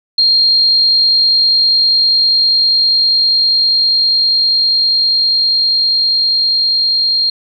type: tone with level ramp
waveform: sine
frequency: 4215 Hz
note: C8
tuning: 12 cents sharp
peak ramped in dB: -7 to -10 dBFS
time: 0.18-7.3 s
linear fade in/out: 5 ms
effects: none